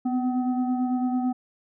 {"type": "tone with frequency modulation", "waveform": "sine", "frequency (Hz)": 250, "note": "B3", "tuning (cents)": 21, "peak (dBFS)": -22, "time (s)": [0.05, 1.33], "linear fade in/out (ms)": 10, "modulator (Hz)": 509, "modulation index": 0.69, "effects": []}